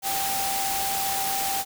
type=tone in noise; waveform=sine; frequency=784 Hz; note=G5; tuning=in tune; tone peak=-28 dBFS; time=0.02-1.65 s; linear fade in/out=50 ms; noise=white; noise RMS=-28 dBFS; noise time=0.02-1.65 s; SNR=-3 dB; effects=none